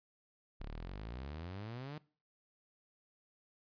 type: exponential sweep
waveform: sawtooth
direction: up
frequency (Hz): 33.05 to 155.7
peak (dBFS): -39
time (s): 0.6-1.98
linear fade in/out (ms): 0
effects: noise-tail reverb RT60 0.4 s tail -21 dB re dry + resampled to 11025 Hz